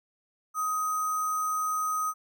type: tone with sample-and-hold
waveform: sine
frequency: 1254 Hz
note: D#6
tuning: 13 cents sharp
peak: -26 dBFS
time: 0.54-2.14 s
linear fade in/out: 50 ms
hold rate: 7350 Hz
effects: none